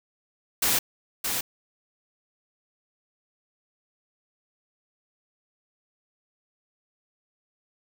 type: noise with echo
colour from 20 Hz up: white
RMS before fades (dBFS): -23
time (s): 0.62-0.79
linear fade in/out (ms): 5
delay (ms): 620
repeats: 1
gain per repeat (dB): -5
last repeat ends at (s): 1.41
effects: none